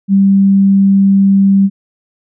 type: tone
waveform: sine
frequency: 196 Hz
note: G3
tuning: in tune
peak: -5 dBFS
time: 0.08-1.7 s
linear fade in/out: 50 ms
effects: none